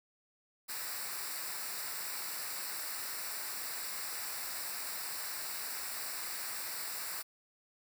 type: noise with comb filter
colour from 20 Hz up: white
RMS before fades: -40 dBFS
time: 0.68-7.23 s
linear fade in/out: 20 ms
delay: 0.31 ms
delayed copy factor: -0.75
effects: none